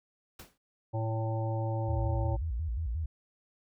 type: noise with exponential decay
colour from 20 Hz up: pink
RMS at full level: -43 dBFS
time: 0.39-0.58 s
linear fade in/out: 5 ms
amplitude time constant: 41 ms
type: harmonic tone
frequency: 111.7 Hz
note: A2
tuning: 27 cents sharp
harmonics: 1 / 3 / 5 / 7 / 8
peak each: -30 / -40 / -38 / -41 / -43 dBFS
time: 0.93-2.37 s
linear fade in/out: 20 ms
type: tone with vibrato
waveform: sine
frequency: 68.3 Hz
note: C#2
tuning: 25 cents flat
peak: -30 dBFS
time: 1.88-3.06 s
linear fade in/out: 5 ms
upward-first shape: square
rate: 5.6 Hz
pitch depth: 290 cents each way
effects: none